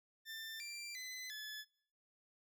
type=tone with pitch steps; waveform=20% pulse; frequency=1785 / 2362 / 2023 / 1720 Hz; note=A6 / D7 / B6 / A6; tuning=+24 / +9 / +41 / -40 cents; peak=-40 dBFS; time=0.25-1.65 s; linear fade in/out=50 ms; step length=350 ms; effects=noise-tail reverb RT60 0.6 s tail -21 dB re dry